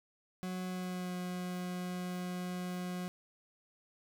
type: tone with pitch glide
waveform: 40% pulse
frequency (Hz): 183.7 to 180.34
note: F#3 to F#3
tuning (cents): -12 to -44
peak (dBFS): -36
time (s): 0.43-3.08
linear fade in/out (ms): 0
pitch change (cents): -32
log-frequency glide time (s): 0.66-1.16
effects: none